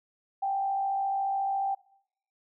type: tone with frequency modulation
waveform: sine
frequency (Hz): 785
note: G5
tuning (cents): +2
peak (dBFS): -26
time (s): 0.42-1.75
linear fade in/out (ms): 10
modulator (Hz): 54.2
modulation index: 0.37
effects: noise-tail reverb RT60 0.7 s tail -23 dB re dry